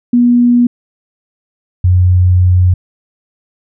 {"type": "tone pair in turn", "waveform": "sine", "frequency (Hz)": [241.9, 90.61], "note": ["B3", "F#2"], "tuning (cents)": [-36, -36], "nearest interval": "octave + perfect fourth", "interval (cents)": 1700, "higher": "first", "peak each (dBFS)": -5, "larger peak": "neither", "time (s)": [[0.13, 0.67], [1.84, 2.74]], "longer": "second", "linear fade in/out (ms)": 5, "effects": []}